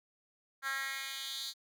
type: tone with high-pass filter sweep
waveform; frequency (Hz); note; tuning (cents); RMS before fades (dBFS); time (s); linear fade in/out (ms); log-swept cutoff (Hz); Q
10% pulse; 270.6; C#4; -42; -39; 0.62-1.54; 50; 1500 to 4300; 3.1
effects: none